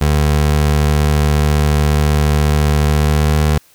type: tone with pitch glide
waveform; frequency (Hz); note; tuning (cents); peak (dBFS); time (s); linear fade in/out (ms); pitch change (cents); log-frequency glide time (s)
25% pulse; 74.5 to 75.98; D2 to D#2; +25 to -41; -7; 0.01-3.58; 5; +34; 2.85-3.42
effects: white hiss -50 dBFS RMS until 3.74 s